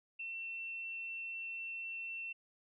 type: tone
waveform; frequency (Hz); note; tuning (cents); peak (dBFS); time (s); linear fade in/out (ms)
sine; 2698; E7; +40; -40; 0.19-2.33; 10
effects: none